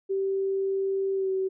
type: tone with pitch glide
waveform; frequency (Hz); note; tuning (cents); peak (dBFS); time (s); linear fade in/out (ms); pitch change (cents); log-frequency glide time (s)
sine; 388.2 to 380.4; G4 to F#4; -17 to +48; -24; 0.09-1.49; 20; -35; 1.14-1.3
effects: none